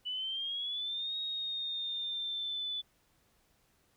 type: exponential two-way sweep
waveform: sine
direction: up then down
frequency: 2960 to 3765 to 3473 Hz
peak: -34 dBFS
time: 0.05-2.82 s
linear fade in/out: 20 ms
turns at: 1.17 s
effects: pink hiss -71 dBFS RMS until 3.96 s